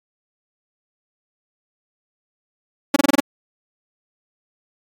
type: tone bursts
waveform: sawtooth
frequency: 282.2 Hz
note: C#4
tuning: 31 cents sharp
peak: -7 dBFS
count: 6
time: 2.94-3.202 s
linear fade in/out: 5 ms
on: 22 ms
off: 26 ms
effects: AAC 64 kbps